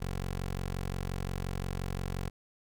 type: tone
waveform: 15% pulse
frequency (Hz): 45.7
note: F#1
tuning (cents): -21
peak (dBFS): -27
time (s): 0-2.3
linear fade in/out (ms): 20
effects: none